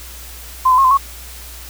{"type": "tone with pitch steps", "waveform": "sine", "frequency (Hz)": [1036, 1013, 1081, 1029, 1105], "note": ["C6", "B5", "C#6", "C6", "C#6"], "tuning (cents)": [-17, 44, -44, -29, -6], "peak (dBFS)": -8, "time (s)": [0.65, 0.975], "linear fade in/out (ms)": 10, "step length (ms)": 65, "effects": ["added 60 Hz sine -35 dBFS peak until 1.69 s", "white hiss -36 dBFS RMS until 1.69 s"]}